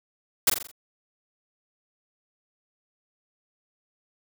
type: noise with echo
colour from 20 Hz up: white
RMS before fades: -18 dBFS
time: 0.47-0.5 s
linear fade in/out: 5 ms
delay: 43 ms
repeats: 5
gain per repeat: -6 dB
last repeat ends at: 0.715 s
effects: none